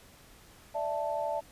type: chord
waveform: sine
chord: D suspended second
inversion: none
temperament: equal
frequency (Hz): 587.3 / 659.3 / 880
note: D5 / E5 / A5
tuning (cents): 0 / 0 / 0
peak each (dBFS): -34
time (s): 0.74-1.41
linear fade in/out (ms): 20
effects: pink hiss -56 dBFS RMS until 1.51 s + resampled to 32000 Hz